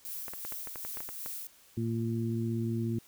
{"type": "noise with tremolo", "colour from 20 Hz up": "violet", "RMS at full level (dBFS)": -39, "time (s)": [0.05, 1.47], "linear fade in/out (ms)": 0, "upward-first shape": "sine", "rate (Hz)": 2.6, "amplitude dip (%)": 35}
{"type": "clicks", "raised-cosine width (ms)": 0.5, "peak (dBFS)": -27, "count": 11, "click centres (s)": [0.282, 0.336, 0.45, 0.523, 0.673, 0.758, 0.85, 0.972, 1.005, 1.09, 1.261]}
{"type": "harmonic tone", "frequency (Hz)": 114.6, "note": "A#2", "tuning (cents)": -29, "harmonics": [1, 2, 3], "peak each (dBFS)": [-32, -33, -37], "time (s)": [1.77, 2.99], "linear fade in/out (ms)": 5}
{"effects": ["white hiss -60 dBFS RMS until 3.07 s"]}